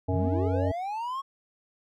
harmonic tone, 92.5 Hz, F#2, in tune, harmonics 1 / 3 / 5 / 7 / 9, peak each -26 / -31 / -33 / -34 / -36 dBFS, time 0.08-0.72 s, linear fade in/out 10 ms
triangle linear sweep, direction up, 92.5 to 1108.7 Hz, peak -28 dBFS, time 0.1-1.22 s, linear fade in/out 20 ms
effects none

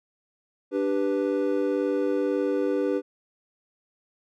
triangle chord, G major, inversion second, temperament equal, 293.7 / 392 / 493.9 Hz, D4 / G4 / B4, 0 / 0 / 0 cents, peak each -25 dBFS, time 0.71-3.02 s, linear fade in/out 50 ms, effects none

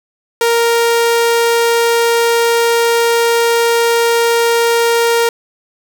sawtooth tone, 466.2 Hz, A#4, in tune, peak -6 dBFS, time 0.41-5.29 s, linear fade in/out 2 ms, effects none

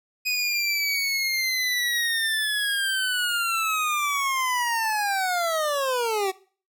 25% pulse linear sweep, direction down, 2500 to 371.6 Hz, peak -19 dBFS, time 0.25-6.32 s, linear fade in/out 20 ms, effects noise-tail reverb RT60 0.4 s tail -19 dB re dry

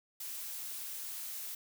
blue noise, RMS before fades -42 dBFS, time 0.2-1.55 s, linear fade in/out 5 ms, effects none

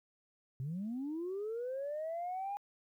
sine linear sweep, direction up, 123.47 to 821 Hz, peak -35 dBFS, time 0.6-2.57 s, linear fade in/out 0 ms, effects tanh soft clip ceiling -33 dBFS + 12-bit

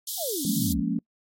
white high-pass noise, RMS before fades -31 dBFS, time 0.07-0.73 s, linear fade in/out 5 ms, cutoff 3200 Hz, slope 96 dB/octave
sine exponential sweep, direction down, 798 to 52.2 Hz, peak -29 dBFS, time 0.17-0.83 s, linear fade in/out 50 ms
sine chord, Bb minor seventh, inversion second, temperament just, 174.81 / 209.8 / 233.1 / 279.7 Hz, F3 / Ab3 / Bb3 / Db4, +2 / +18 / 0 / +16 cents, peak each -29 dBFS, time 0.45-0.99 s, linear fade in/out 2 ms
effects noise-tail reverb RT60 0.1 s tail -26 dB re dry + MP3 64 kbps

